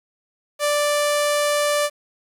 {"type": "tone with low-pass filter", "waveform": "sawtooth", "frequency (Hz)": 587.3, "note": "D5", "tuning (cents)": 0, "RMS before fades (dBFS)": -20, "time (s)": [0.59, 1.9], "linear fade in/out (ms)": 50, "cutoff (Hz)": 11000, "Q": 1.5, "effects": ["8-bit"]}